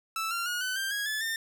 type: tone with pitch steps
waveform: sawtooth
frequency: 1318.5 / 1379.3 / 1442.8 / 1509.3 / 1578.9 / 1651.6 / 1727.8 / 1807.4 Hz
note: E6 / F6 / F#6 / F#6 / G6 / G#6 / A6 / A6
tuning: 0 / -22 / -44 / +34 / +12 / -10 / -32 / +46 cents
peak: -26 dBFS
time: 0.16-1.36 s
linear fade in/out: 2 ms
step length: 150 ms
effects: none